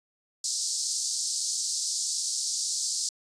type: band-pass noise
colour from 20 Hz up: pink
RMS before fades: -30 dBFS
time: 0.44-3.09 s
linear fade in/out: 2 ms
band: 4500 to 9000 Hz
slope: 48 dB/octave
effects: resampled to 22050 Hz